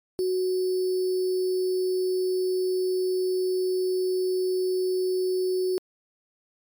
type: tone with sample-and-hold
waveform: sine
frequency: 370 Hz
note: F#4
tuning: in tune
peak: -22 dBFS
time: 0.19-5.78 s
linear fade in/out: 0 ms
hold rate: 4900 Hz
effects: MP3 96 kbps